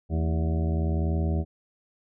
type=harmonic tone with a mistuned harmonic; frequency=80.8 Hz; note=E2; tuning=34 cents flat; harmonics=1 / 2 / 3 / 4 / 5 / 7 / 8 / 9; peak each=-24 / -30 / -34 / -36 / -38 / -41 / -42 / -43 dBFS; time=0.09-1.45 s; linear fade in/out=50 ms; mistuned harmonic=3; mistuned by=-130 cents; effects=none